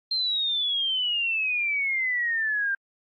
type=exponential sweep; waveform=sine; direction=down; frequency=4186 to 1577 Hz; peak=-23 dBFS; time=0.11-2.75 s; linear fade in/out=5 ms; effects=AAC 48 kbps